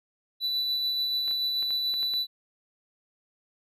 triangle tone with tremolo, 3971 Hz, B7, 9 cents sharp, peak -23 dBFS, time 0.4-2.27 s, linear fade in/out 50 ms, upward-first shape sine, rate 6.9 Hz, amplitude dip 25%
clicks, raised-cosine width 0.3 ms, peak -28 dBFS, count 7, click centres 1.28 / 1.311 / 1.627 / 1.706 / 1.94 / 2.03 / 2.138 s
effects resampled to 32000 Hz

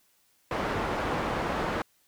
white low-pass noise, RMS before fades -30 dBFS, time 0.51-1.82 s, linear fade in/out 2 ms, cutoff 1100 Hz, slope 12 dB/octave, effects white hiss -67 dBFS RMS until 2.07 s

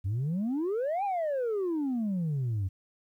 sine exponential two-way sweep, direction up then down, 90.2 to 830 to 90.2 Hz, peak -25 dBFS, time 0.04-2.69 s, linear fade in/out 20 ms, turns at 1.04 s, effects tanh soft clip ceiling -26 dBFS + 11-bit

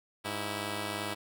5% pulse tone pair together, 102.84 / 326.5 Hz, G#2 / E4, -17 / -17 cents, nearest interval octave + minor sixth, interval 2000 cents, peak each -25 dBFS, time 0.24-1.15 s, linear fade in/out 20 ms, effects none

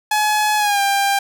sawtooth tone with pitch glide, 848 to 795.8 Hz, G#5 to G5, +36 to +26 cents, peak -11 dBFS, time 0.11-1.19 s, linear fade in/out 5 ms, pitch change -110 cents, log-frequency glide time 0.57-0.81 s, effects none

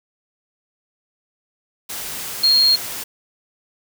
sine tone in noise, 4248 Hz, C8, 25 cents sharp, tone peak -11 dBFS, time 2.43-2.76 s, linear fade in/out 10 ms, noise white, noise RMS -29 dBFS, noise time 1.89-3.04 s, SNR +15 dB, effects none

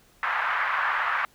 white band-pass noise, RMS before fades -26 dBFS, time 0.23-1.25 s, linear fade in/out 0 ms, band 950 to 1700 Hz, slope 24 dB/octave, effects pink hiss -59 dBFS RMS until 1.34 s

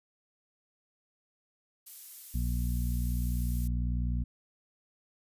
violet noise, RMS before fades -44 dBFS, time 1.86-3.68 s, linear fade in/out 10 ms
harmonic tone, 60.1 Hz, B1, 46 cents flat, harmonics 1 / 2 / 3 / 4, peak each -29 / -35 / -39 / -41 dBFS, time 2.34-4.24 s, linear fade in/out 10 ms
effects resampled to 32000 Hz

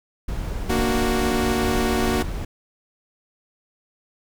brown noise, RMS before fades -27 dBFS, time 0.28-2.45 s, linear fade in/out 5 ms
sawtooth chord, Bb augmented, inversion none, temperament equal, 233.1 / 293.7 / 370 Hz, Bb3 / D4 / F#4, 0 / 0 / 0 cents, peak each -19 / -25 / -20 dBFS, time 0.69-2.23 s, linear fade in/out 10 ms
effects none

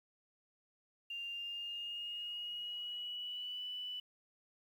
sine tone with pitch glide, 2794 to 2977 Hz, F7 to F#7, 0 to +10 cents, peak -40 dBFS, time 1.1-4 s, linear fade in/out 5 ms, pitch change +110 cents, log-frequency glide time 1.31-3.63 s, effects 11-bit

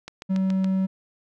click train, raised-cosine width 0.2 ms, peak -19 dBFS, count 5, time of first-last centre 0.08-0.644 s, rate 7.09 Hz
triangle tone, 190 Hz, F#3, 46 cents sharp, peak -18 dBFS, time 0.29-0.87 s, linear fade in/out 20 ms
effects none

